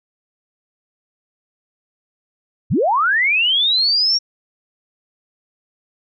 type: linear sweep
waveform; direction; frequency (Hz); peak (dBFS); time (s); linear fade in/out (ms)
sine; up; 66.6 to 5630; -13; 2.7-4.19; 20
effects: none